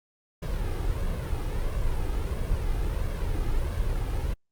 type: noise with flanger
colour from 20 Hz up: brown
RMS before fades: -27 dBFS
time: 0.42-4.34 s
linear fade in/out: 10 ms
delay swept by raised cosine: 1.8 to 2.47 ms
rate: 1.5 Hz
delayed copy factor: +0.5
effects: Opus 48 kbps